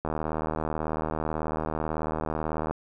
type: click train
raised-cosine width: 1 ms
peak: -15 dBFS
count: 209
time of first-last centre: 0.05-2.71 s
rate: 78.2 Hz
effects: none